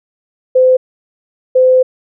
sine tone bursts at uneven times, 513 Hz, C5, 34 cents flat, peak -5 dBFS, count 2, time 0.55-0.77 / 1.55-1.83 s, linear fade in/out 10 ms, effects none

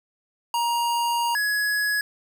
square tone pair in turn, 943 / 1680.2 Hz, A#5 / G#6, +20 / +20 cents, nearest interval minor seventh, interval 1000 cents, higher second, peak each -22 dBFS, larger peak neither, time 0.54-1.35 / 1.35-2.01 s, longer first, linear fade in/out 2 ms, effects none

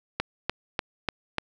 click train, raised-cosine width 0.3 ms, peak -9 dBFS, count 5, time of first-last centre 0.2-1.383 s, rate 3.38 Hz, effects none

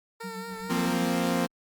15% pulse tone with vibrato, 454.9 Hz, A#4, 42 cents flat, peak -30 dBFS, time 0.2-0.94 s, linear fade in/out 10 ms, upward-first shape triangle, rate 4.6 Hz, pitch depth 38 cents each way
sine tone with tremolo, 188 Hz, F#3, 28 cents sharp, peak -35 dBFS, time 0.23-1.08 s, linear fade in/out 20 ms, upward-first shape sine, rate 7.7 Hz, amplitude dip 80%
sawtooth chord, F suspended fourth, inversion none, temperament equal, 174.61 / 233.1 / 261.6 Hz, F3 / Bb3 / C4, 0 / 0 / 0 cents, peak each -25 dBFS, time 0.69-1.47 s, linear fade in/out 20 ms
effects Opus 48 kbps

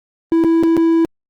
triangle tone with dropouts, 329.6 Hz, E4, in tune, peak -8 dBFS, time 0.32-1.05 s, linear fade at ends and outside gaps 0 ms, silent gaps 0.438-0.446 / 0.628-0.635 / 0.767-0.775 s, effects Opus 24 kbps

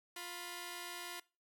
5% pulse tone pair together, 351.3 / 987.8 Hz, F4 / B5, +10 / 0 cents, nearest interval octave + tritone, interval 1790 cents, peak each -34 / -36 dBFS, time 0.16-1.2 s, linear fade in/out 5 ms, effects noise-tail reverb RT60 0.3 s tail -21 dB re dry

